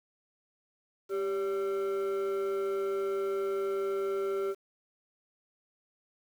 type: tone with frequency modulation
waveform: sine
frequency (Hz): 392.1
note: G4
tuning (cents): 0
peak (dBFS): -26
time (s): 1.09-4.55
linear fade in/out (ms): 50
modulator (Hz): 964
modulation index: 0.48
effects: tanh soft clip ceiling -28 dBFS + 9-bit